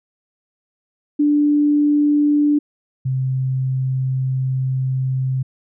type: tone pair in turn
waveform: sine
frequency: 293.9 / 130.92 Hz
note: D4 / C3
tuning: +1 / +1 cents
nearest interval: octave + major second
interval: 1400 cents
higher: first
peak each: -12 / -17 dBFS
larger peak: first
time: 1.19-2.59 / 3.05-5.43 s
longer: second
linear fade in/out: 10 ms
effects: none